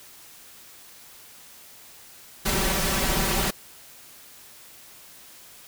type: noise with comb filter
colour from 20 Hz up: pink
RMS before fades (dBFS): -24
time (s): 2.45-3.51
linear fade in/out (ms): 10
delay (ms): 5.2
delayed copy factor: +0.85
effects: white hiss -48 dBFS RMS until 5.67 s